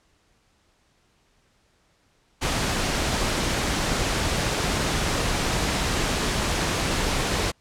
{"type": "noise", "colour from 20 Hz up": "pink", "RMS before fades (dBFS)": -24, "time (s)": [2.41, 7.52], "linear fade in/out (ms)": 20, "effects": ["pink hiss -64 dBFS RMS until 7.6 s", "low-pass 8000 Hz 12 dB/octave"]}